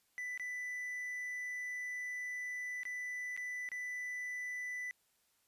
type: tone with dropouts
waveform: triangle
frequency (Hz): 1988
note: B6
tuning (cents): +11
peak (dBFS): -37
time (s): 0.18-4.91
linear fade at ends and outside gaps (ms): 0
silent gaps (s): 0.376-0.397 / 2.833-2.853 / 3.365-3.375 / 3.689-3.717
effects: white hiss -75 dBFS RMS until 5.47 s + resampled to 32000 Hz